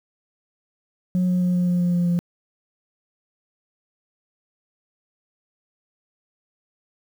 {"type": "tone with pitch steps", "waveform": "sine", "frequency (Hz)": [181.7, 180.55, 179.41, 178.27, 177.14, 176.02, 174.9, 173.8], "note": ["F#3", "F#3", "F3", "F3", "F3", "F3", "F3", "F3"], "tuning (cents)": [-31, -42, 47, 36, 25, 14, 3, -8], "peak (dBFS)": -15, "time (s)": [1.15, 2.19], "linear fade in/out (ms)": 0, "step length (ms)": 130, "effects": ["tanh soft clip ceiling -16 dBFS", "8-bit"]}